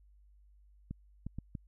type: clicks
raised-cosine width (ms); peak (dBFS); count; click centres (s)
5; -27; 4; 0.91 / 1.266 / 1.386 / 1.552
effects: added 50 Hz sine -59 dBFS peak until 1.67 s